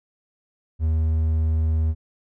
triangle tone, 79.4 Hz, D#2, 36 cents sharp, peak -16 dBFS, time 0.79-1.95 s, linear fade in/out 50 ms, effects none

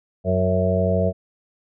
harmonic tone with a mistuned harmonic, 92.1 Hz, F#2, 7 cents flat, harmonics 1 / 2 / 4 / 5 / 6 / 7, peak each -22 / -23 / -32 / -25 / -25 / -23 dBFS, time 0.24-1.13 s, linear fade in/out 50 ms, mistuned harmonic 7, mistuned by +26 cents, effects none

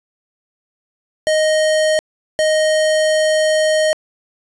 square tone bursts at uneven times, 622.3 Hz, D#5, in tune, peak -13 dBFS, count 2, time 1.27-1.99 / 2.39-3.93 s, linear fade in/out 0 ms, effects resampled to 24000 Hz + 9-bit

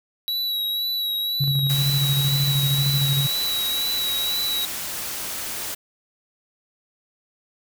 square tone with vibrato, 3897 Hz, B7, 24 cents flat, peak -23 dBFS, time 0.28-4.65 s, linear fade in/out 0 ms, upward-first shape sine, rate 2 Hz, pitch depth 31 cents each way
sine tone with tremolo, 138.7 Hz, C#3, 1 cent sharp, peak -18 dBFS, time 1.4-3.27 s, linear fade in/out 10 ms, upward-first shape square, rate 13 Hz, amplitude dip 40%
white noise, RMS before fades -30 dBFS, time 1.69-5.75 s, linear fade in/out 10 ms
effects none

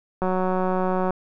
click train, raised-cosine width 1 ms, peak -11 dBFS, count 165, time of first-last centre 0.22-1.106 s, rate 185 Hz, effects none

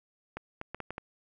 clicks, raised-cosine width 0.5 ms, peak -22 dBFS, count 6, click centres 0.37 / 0.614 / 0.746 / 0.803 / 0.906 / 0.981 s, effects none

